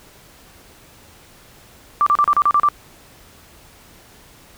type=tone bursts; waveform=sine; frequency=1174.7 Hz; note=D6; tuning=in tune; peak=-11 dBFS; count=8; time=2.01-2.687 s; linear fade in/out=0 ms; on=54 ms; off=35 ms; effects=pink hiss -47 dBFS RMS until 4.57 s